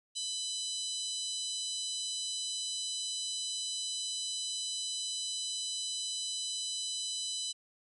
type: harmonic tone with a mistuned harmonic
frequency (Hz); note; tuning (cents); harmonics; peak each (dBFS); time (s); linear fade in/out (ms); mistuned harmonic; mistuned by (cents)
998; B5; +18; 3 / 4 / 5 / 6 / 7 / 8 / 9 / 10; -41 / -38 / -47 / -44 / -49 / -41 / -51 / -51; 0.15-7.53; 20; 10; +44
effects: none